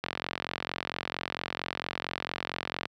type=click train; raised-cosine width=0.3 ms; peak=-14 dBFS; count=126; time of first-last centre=0.04-2.855 s; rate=44.4 Hz; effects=high-pass 100 Hz 12 dB/octave